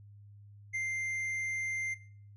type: tone with tanh clipping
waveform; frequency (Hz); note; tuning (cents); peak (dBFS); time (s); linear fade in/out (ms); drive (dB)
triangle; 2093; C7; 0; -33; 0.73-1.95; 20; 10
effects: noise-tail reverb RT60 0.5 s tail -18 dB re dry + added 102 Hz sine -51 dBFS peak until 2.36 s